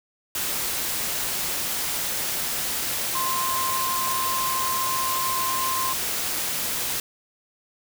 sine tone in noise, 1048 Hz, C6, 2 cents sharp, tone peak -25 dBFS, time 3.15-5.93 s, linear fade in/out 2 ms, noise white, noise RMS -27 dBFS, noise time 0.35-7 s, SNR -1 dB, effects none

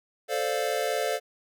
square chord, D minor seventh, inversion second, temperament equal, 440 / 523.3 / 587.3 / 698.5 Hz, A4 / C5 / D5 / F5, 0 / 0 / 0 / 0 cents, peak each -32 dBFS, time 0.28-1.2 s, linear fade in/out 50 ms, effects none

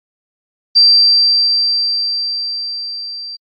sine tone with level ramp, 4699 Hz, D8, in tune, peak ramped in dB -4 to -25 dBFS, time 0.75-3.37 s, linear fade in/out 20 ms, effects AAC 48 kbps

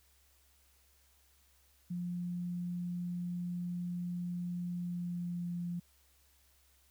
sine tone with pitch glide, 176.2 to 174.18 Hz, F3 to F3, +16 to -4 cents, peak -35 dBFS, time 1.9-5.8 s, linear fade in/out 10 ms, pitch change -20 cents, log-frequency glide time 4.7-5.52 s, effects added 67 Hz sine -69 dBFS peak until 6.9 s + white hiss -69 dBFS RMS until 6.9 s

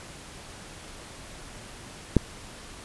click, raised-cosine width 3 ms, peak -4 dBFS, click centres 2.167 s, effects pink hiss -44 dBFS RMS until 2.84 s + resampled to 24000 Hz

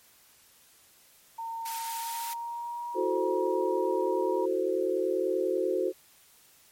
sine tone with pitch glide, 913 to 952.3 Hz, A#5 to A#5, -36 to +37 cents, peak -33 dBFS, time 1.38-4.46 s, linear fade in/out 10 ms, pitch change +73 cents, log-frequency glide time 1.83-2.84 s
white high-pass noise, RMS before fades -39 dBFS, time 1.65-2.34 s, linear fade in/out 10 ms, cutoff 1200 Hz, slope 48 dB/octave
sine chord, F# half-diminished seventh, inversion third, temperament equal, 329.6 / 370 / 440 / 523.3 Hz, E4 / F#4 / A4 / C5, 0 / 0 / 0 / 0 cents, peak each -34 / -28 / -32 / -31 dBFS, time 2.94-5.93 s, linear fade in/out 50 ms
effects white hiss -59 dBFS RMS until 6.71 s + MP3 64 kbps

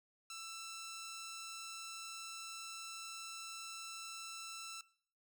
10% pulse tone, 1333 Hz, E6, 19 cents sharp, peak -38 dBFS, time 0.3-4.81 s, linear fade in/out 2 ms, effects noise-tail reverb RT60 0.6 s tail -20 dB re dry

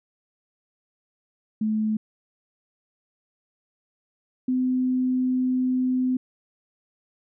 sine tone pair in turn, 216.4 / 255 Hz, A3 / C4, -29 / -44 cents, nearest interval minor third, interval 285 cents, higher second, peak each -21 / -20 dBFS, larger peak second, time 1.61-1.97 / 4.48-6.17 s, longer second, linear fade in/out 5 ms, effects none

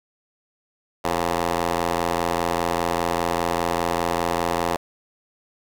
10% pulse ring-modulated tone, 85 Hz, F2, 46 cents flat, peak -10 dBFS, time 1.04-4.77 s, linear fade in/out 10 ms, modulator 625 Hz, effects none

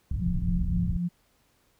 pink low-pass noise, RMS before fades -28 dBFS, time 0.11-0.97 s, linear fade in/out 5 ms, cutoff 150 Hz, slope 24 dB/octave
sine tone with tremolo, 174.61 Hz, F3, in tune, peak -24 dBFS, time 0.2-1.09 s, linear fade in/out 20 ms, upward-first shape triangle, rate 3.8 Hz, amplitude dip 70%
effects pink hiss -67 dBFS RMS until 1.79 s

